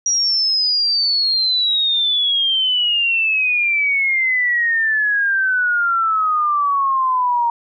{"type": "exponential sweep", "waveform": "sine", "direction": "down", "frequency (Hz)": [5760, 933], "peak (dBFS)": -14, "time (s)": [0.06, 7.5], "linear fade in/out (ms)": 2, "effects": []}